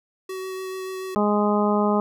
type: tone with vibrato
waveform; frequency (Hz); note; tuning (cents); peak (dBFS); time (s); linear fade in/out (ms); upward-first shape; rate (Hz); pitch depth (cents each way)
square; 376.7; F#4; +31; -30; 0.29-1.15; 5; triangle; 6.9; 10
type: harmonic tone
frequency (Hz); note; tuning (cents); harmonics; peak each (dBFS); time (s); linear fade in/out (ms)
207.7; G#3; 0; 1 / 2 / 3 / 4 / 5 / 6; -21 / -24 / -26 / -27 / -28 / -29; 1.16-2; 0
effects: none